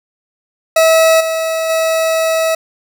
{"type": "tone with level steps", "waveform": "40% pulse", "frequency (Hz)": 647, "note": "E5", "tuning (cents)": -32, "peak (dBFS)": [-6, -14, -11], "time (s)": [0.76, 2.55], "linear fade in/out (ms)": 5, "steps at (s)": [1.2, 1.69], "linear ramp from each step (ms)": 10, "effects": []}